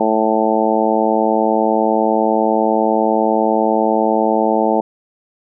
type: harmonic tone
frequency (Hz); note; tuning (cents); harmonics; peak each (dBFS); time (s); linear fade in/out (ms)
110; A2; 0; 2 / 3 / 4 / 5 / 6 / 7 / 8; -20 / -20 / -20 / -20 / -20 / -20 / -20; 0-4.81; 5
effects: none